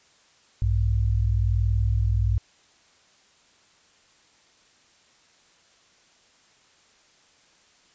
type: tone pair together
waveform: sine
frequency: 60.35 / 101.5 Hz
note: B1 / G#2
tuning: -39 / -39 cents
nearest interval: major sixth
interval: 900 cents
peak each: -22 dBFS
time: 0.62-2.38 s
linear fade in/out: 0 ms
effects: white hiss -59 dBFS RMS until 7.94 s + resampled to 16000 Hz